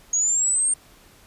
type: linear sweep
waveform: sine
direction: up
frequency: 6600 to 8730 Hz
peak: -18 dBFS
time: 0.13-0.74 s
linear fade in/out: 5 ms
effects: pink hiss -52 dBFS RMS until 1.26 s + resampled to 32000 Hz